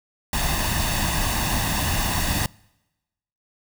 pink noise with comb filter, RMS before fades -23 dBFS, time 0.33-2.46 s, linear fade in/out 2 ms, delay 1.1 ms, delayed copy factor +0.65, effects noise-tail reverb RT60 1.0 s tail -26 dB re dry

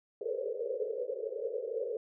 pink band-pass noise, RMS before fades -36 dBFS, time 0.21-1.97 s, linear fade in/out 2 ms, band 420 to 540 Hz, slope 96 dB/octave, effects none

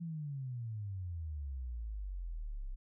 sine exponential sweep, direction down, 172.2 to 31.41 Hz, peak -38 dBFS, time 0-2.76 s, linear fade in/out 20 ms, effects none

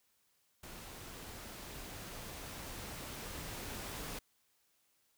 pink noise with level ramp, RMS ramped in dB -50 to -43 dBFS, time 0.63-4.19 s, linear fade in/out 5 ms, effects white hiss -75 dBFS RMS until 5.17 s

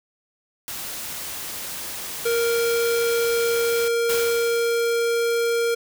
white noise, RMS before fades -32 dBFS, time 0.68-3.88 s, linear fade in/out 0 ms
square tone, 466.7 Hz, A#4, 2 cents sharp, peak -20 dBFS, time 2.25-5.75 s, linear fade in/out 10 ms
white noise with exponential decay, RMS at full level -26 dBFS, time 4.09-5.34 s, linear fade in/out 5 ms, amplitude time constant 270 ms
effects none

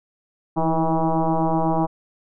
sine tone with frequency modulation, 320 Hz, D#4, 49 cents sharp, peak -17 dBFS, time 0.56-1.87 s, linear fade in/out 20 ms, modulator 162 Hz, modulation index 4.1, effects none

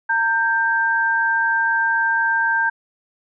sine tone pair together, 913.1 / 1576 Hz, A#5 / G6, -36 / +9 cents, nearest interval major sixth, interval 945 cents, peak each -21 / -17 dBFS, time 0.09-2.7 s, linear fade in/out 10 ms, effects none

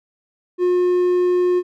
triangle tone, 358.8 Hz, F4, 47 cents sharp, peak -12 dBFS, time 0.58-1.63 s, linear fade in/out 50 ms, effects none

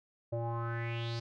square tone with low-pass filter sweep, 116.54 Hz, A#2, in tune, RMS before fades -36 dBFS, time 0.32-1.2 s, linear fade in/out 10 ms, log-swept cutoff 570 to 5000 Hz, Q 5, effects none

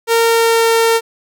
sawtooth tone with pitch glide, 460 to 456 Hz, A#4 to A#4, -23 to -38 cents, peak -6 dBFS, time 0.07-1.01 s, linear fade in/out 50 ms, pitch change -15 cents, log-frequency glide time 0.21-0.71 s, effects none

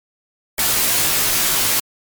white noise with comb filter, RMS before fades -17 dBFS, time 0.58-1.8 s, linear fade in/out 5 ms, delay 15 ms, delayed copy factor -0.9, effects MP3 96 kbps

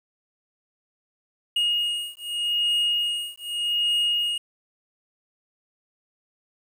triangle beating tone pair, 2865 / 2865.83 Hz, F7 / F7, +44 / +44 cents, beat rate 0.83 Hz, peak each -24 dBFS, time 1.56-4.38 s, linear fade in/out 5 ms, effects 9-bit

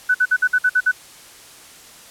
sine tone bursts, 1497 Hz, F#6, 20 cents sharp, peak -12 dBFS, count 8, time 0.09-0.916 s, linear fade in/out 10 ms, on 56 ms, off 54 ms, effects white hiss -43 dBFS RMS until 2.1 s + low-pass 11000 Hz 12 dB/octave

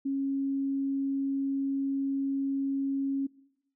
sine tone, 273.8 Hz, C#4, 21 cents flat, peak -27 dBFS, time 0.05-3.27 s, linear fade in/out 10 ms, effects noise-tail reverb RT60 0.8 s tail -21 dB re dry

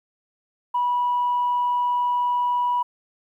sine tone, 977 Hz, B5, 19 cents flat, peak -18 dBFS, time 0.74-2.83 s, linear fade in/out 10 ms, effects tanh soft clip ceiling -15 dBFS + 10-bit

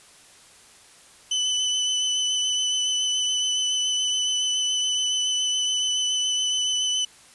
30% pulse tone with vibrato, 3009 Hz, F#7, 28 cents sharp, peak -19 dBFS, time 1.31-7.05 s, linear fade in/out 5 ms, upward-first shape sine, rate 7.1 Hz, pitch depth 17 cents each way, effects white hiss -51 dBFS RMS until 7.34 s + resampled to 24000 Hz

